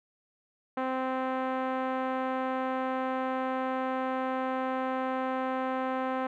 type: tone with low-pass filter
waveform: 5% pulse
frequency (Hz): 260.1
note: C4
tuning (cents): -10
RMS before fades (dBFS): -31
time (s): 0.77-6.27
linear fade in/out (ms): 5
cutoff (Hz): 940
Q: 0.83
effects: none